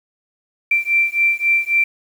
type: beating tone pair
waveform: sine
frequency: 2349 / 2352.7 Hz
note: D7 / D7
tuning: 0 / +2 cents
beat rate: 3.7 Hz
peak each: -17 dBFS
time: 0.71-1.84 s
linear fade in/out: 5 ms
effects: 7-bit